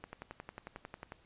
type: click train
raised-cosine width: 0.5 ms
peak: -28 dBFS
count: 13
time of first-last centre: 0.04-1.121 s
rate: 11.1 Hz
effects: pink hiss -66 dBFS RMS until 1.25 s + resampled to 8000 Hz